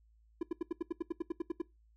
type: tone bursts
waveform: triangle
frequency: 337.8 Hz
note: E4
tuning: 42 cents sharp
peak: -29 dBFS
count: 13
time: 0.41-1.618 s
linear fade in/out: 5 ms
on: 20 ms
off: 79 ms
effects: noise-tail reverb RT60 0.2 s tail -19 dB re dry + added 55 Hz sine -63 dBFS peak until 1.96 s